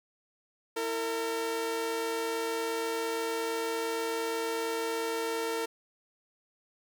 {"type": "tone pair together", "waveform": "sawtooth", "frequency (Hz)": [329.6, 455.7], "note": ["E4", "A#4"], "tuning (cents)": [0, -39], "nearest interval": "tritone", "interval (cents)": 561, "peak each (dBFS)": [-34, -27], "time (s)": [0.76, 5.66], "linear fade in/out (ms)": 10, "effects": []}